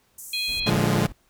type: band-pass noise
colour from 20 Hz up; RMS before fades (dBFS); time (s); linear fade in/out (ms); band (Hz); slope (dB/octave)
pink; -40; 0.18-0.6; 5; 6500 to 15000; 48
type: harmonic tone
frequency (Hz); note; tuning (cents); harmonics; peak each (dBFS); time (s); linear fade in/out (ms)
830; G#5; -1; 3 / 4 / 5; -29 / -31 / -27; 0.33-0.7; 5
type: noise bursts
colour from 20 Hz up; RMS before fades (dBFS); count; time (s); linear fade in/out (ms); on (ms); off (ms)
brown; -39; 3; 0.48-1.124; 5; 180; 52
type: chord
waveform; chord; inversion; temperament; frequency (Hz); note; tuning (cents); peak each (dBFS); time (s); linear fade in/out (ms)
sawtooth; Bb dominant seventh; none; equal with one note detuned; 113.81 / 146.83 / 174.61 / 207.7; Bb2 / D3 / F3 / Ab3; -41 / 0 / 0 / 0; -21; 0.66-1.07; 10
effects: pink hiss -64 dBFS RMS until 1.29 s